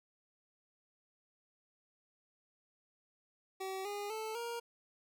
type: tone with pitch steps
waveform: 25% pulse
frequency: 381.6 / 409 / 438.3 / 469.8 Hz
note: G4 / G#4 / A4 / A#4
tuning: -47 / -26 / -7 / +13 cents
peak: -35 dBFS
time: 3.6-4.6 s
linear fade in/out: 10 ms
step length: 250 ms
effects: none